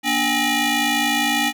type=ring-modulated tone; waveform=15% pulse; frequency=529 Hz; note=C5; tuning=19 cents sharp; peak=-8 dBFS; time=0.03-1.53 s; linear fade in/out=50 ms; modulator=1350 Hz; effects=none